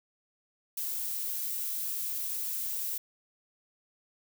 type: noise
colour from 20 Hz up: violet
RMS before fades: -34 dBFS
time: 0.77-2.98 s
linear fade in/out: 5 ms
effects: none